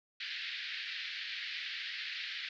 pink band-pass noise, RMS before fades -41 dBFS, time 0.2-2.49 s, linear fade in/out 5 ms, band 1700 to 4500 Hz, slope 48 dB/octave, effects none

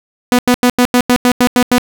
sawtooth tone bursts, 246.9 Hz, B3, in tune, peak -3 dBFS, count 10, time 0.32-1.782 s, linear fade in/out 0 ms, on 67 ms, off 88 ms, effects none

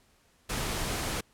pink noise, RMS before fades -32 dBFS, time 0.49-1.21 s, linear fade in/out 10 ms, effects pink hiss -65 dBFS RMS until 1.33 s + low-pass 12000 Hz 12 dB/octave

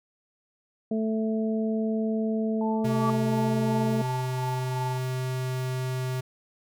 harmonic tone, 220 Hz, A3, in tune, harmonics 1 / 2 / 3, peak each -25 / -31 / -35 dBFS, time 0.91-4.02 s, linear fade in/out 5 ms
sine tone with tremolo, 880 Hz, A5, in tune, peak -30 dBFS, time 2.61-4.98 s, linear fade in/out 2 ms, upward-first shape sine, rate 2.8 Hz, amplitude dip 70%
sine tone with exponential growth, 1151 Hz, D6, 35 cents flat, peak -25 dBFS, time 2.67-3.1 s, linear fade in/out 2 ms, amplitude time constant 93 ms
square tone, 128.7 Hz, C3, 28 cents flat, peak -28 dBFS, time 2.84-6.21 s, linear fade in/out 10 ms
effects none

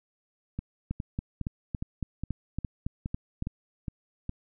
two click trains, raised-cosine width 5 ms, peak -20 / -18 dBFS, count 10 / 10, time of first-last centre 0.59-4.294 / 0.91-3.424 s, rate 2.43 / 3.58 Hz, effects none

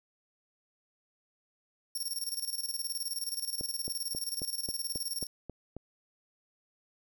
15% pulse tone with tremolo, 5510 Hz, F8, 24 cents flat, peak -26 dBFS, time 1.95-5.27 s, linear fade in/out 5 ms, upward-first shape square, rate 19 Hz, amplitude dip 70%
click train, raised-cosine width 2 ms, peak -27 dBFS, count 9, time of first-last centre 3.61-5.766 s, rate 3.71 Hz
effects none

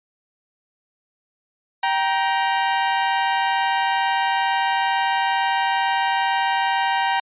sawtooth tone pair together, 780 / 942.2 Hz, G5 / A#5, -9 / +18 cents, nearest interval minor third, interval 327 cents, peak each -17 dBFS, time 1.83-7.2 s, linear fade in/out 5 ms, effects resampled to 8000 Hz

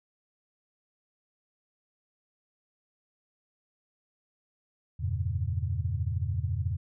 sine chord, E diminished seventh, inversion none, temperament equal with one note detuned, 84.33 / 98 / 116.54 / 138.59 Hz, E2 / G2 / Bb2 / Db3, +40 / 0 / 0 / 0 cents, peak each -31 / -32 / -34 / -37 dBFS, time 4.99-6.77 s, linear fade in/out 20 ms, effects none

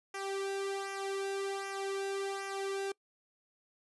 sawtooth tone with flanger, 392.2 Hz, G4, 1 cent sharp, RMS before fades -37 dBFS, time 0.14-2.92 s, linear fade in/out 5 ms, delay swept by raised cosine 0.24 to 1.64 ms, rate 1.3 Hz, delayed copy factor -0.75, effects noise-tail reverb RT60 0.1 s tail -24 dB re dry + resampled to 24000 Hz

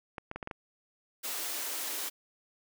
clicks, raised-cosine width 0.5 ms, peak -23 dBFS, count 6, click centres 0.182 / 0.314 / 0.36 / 0.428 / 0.474 / 0.512 s
white high-pass noise, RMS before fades -36 dBFS, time 1.23-2.1 s, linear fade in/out 20 ms, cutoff 260 Hz, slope 48 dB/octave
effects none

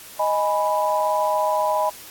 sine chord, G# minor, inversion second, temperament equal, 622.3 / 830.6 / 987.8 Hz, D#5 / G#5 / B5, 0 / 0 / 0 cents, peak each -22 / -24 / -22 dBFS, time 0.19-1.9 s, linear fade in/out 10 ms, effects white hiss -41 dBFS RMS until 2.1 s + AAC 64 kbps

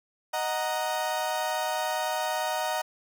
35% pulse chord, D# minor, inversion none, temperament equal, 622.3 / 740 / 932.3 Hz, D#5 / F#5 / A#5, 0 / 0 / 0 cents, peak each -30 dBFS, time 0.33-2.82 s, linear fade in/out 10 ms, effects none

